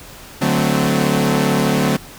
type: chord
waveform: sawtooth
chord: D dominant seventh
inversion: none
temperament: equal with one note detuned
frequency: 146.83 / 185 / 220 / 257.9 Hz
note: D3 / F#3 / A3 / C4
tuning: 0 / 0 / 0 / -25 cents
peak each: -16 dBFS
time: 0.41-1.97 s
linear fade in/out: 10 ms
effects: pink hiss -38 dBFS RMS until 2.18 s